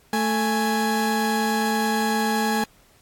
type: tone pair together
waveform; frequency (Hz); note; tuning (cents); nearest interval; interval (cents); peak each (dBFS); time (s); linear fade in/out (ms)
30% pulse; 220.4 / 832; A3 / G#5; +3 / +3; octave + major seventh; 2300; -20 / -21; 0.13-2.64; 2
effects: pink hiss -57 dBFS RMS until 3.01 s + AAC 64 kbps